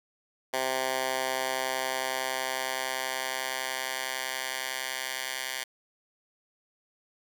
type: tone with high-pass filter sweep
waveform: 10% pulse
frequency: 130.8 Hz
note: C3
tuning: in tune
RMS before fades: -32 dBFS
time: 0.53-5.64 s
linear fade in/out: 10 ms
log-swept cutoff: 620 to 1800 Hz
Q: 0.81
effects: none